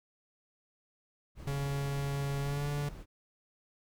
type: noise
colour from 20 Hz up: brown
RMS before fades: -44 dBFS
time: 1.35-3.06 s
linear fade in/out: 50 ms
type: tone with pitch glide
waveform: 45% pulse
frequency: 140 to 144.77 Hz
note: C#3 to D3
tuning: +18 to -24 cents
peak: -32 dBFS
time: 1.47-2.89 s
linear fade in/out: 5 ms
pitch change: +58 cents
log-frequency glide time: 2.41-2.67 s
effects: none